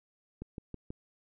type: click train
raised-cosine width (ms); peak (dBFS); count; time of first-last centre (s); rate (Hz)
3; -27; 4; 0.42-0.905; 6.19
effects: none